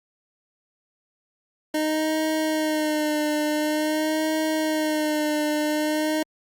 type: tone with vibrato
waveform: 25% pulse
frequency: 307.4 Hz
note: D#4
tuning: 21 cents flat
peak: -18 dBFS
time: 1.74-6.23 s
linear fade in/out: 5 ms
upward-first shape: sine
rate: 0.47 Hz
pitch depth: 36 cents each way
effects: Opus 48 kbps